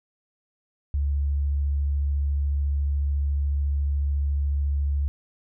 sine tone with vibrato, 71 Hz, C#2, 42 cents sharp, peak -21 dBFS, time 0.94-5.08 s, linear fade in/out 0 ms, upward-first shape triangle, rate 14 Hz, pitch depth 14 cents each way, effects none

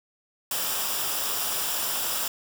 white noise with comb filter, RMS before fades -28 dBFS, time 0.51-2.28 s, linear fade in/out 2 ms, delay 0.47 ms, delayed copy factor -0.55, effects none

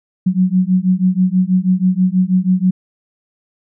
sine beating tone pair, 181.5 / 187.7 Hz, F#3 / F#3, -33 / +25 cents, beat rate 6.2 Hz, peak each -14 dBFS, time 0.26-2.71 s, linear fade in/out 10 ms, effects none

